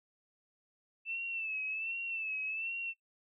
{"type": "tone with vibrato", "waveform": "sine", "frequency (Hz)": 2646, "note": "E7", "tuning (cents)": 6, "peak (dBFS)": -35, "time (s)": [1.05, 2.94], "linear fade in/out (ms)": 50, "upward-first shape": "sine", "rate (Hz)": 1.3, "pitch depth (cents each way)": 65, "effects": ["noise-tail reverb RT60 0.1 s tail -18 dB re dry"]}